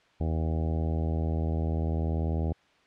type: harmonic tone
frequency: 80.2 Hz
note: E2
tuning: 47 cents flat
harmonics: 1 / 2 / 3 / 4 / 5 / 6 / 7 / 8 / 9 / 10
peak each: -27 / -33 / -37 / -39 / -41 / -43 / -44 / -45 / -46 / -47 dBFS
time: 0.2-2.53 s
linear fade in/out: 10 ms
effects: white hiss -62 dBFS RMS until 2.86 s + low-pass 3000 Hz 12 dB/octave